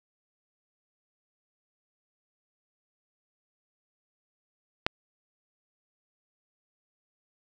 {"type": "click", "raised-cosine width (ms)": 0.3, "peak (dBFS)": -7, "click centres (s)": 4.865, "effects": []}